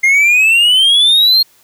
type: exponential sweep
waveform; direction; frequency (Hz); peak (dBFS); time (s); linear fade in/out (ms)
triangle; up; 2100 to 4267; -5; 0.03-1.43; 10
effects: white hiss -50 dBFS RMS until 1.63 s